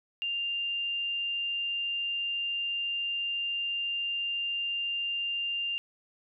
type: tone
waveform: sine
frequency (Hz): 2794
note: F7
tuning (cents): 0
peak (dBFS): -29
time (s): 0.22-5.78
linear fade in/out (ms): 0
effects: none